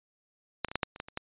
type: clicks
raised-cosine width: 0.3 ms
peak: -12 / -28 / -23 / -12 / -10 / -28 / -19 / -28 / -18 dBFS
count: 9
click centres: 0.647 / 0.685 / 0.715 / 0.756 / 0.832 / 0.961 / 1.001 / 1.085 / 1.174 s
effects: resampled to 8000 Hz